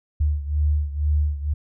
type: beating tone pair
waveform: sine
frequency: 73.8 / 75.9 Hz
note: D2 / D#2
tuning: +9 / -42 cents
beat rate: 2.1 Hz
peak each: -20 / -24 dBFS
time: 0.2-1.54 s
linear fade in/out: 10 ms
effects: none